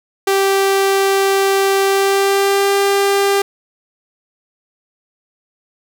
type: tone with pitch glide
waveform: sawtooth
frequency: 390.8 to 397.6 Hz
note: G4 to G4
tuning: -5 to +25 cents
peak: -8 dBFS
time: 0.27-3.42 s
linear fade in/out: 5 ms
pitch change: +30 cents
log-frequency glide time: 1.84-2.73 s
effects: none